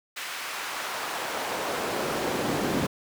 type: noise with high-pass filter sweep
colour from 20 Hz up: brown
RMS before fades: -30 dBFS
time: 0.16-2.87 s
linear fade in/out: 10 ms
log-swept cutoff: 1800 to 220 Hz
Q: 0.89
effects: none